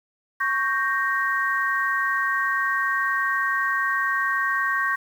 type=chord; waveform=sine; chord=G diminished; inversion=second; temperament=equal; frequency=1108.7 / 1568 / 1864.7 Hz; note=Db6 / G6 / Bb6; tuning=0 / 0 / 0 cents; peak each=-25 dBFS; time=0.4-4.96 s; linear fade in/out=10 ms; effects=8-bit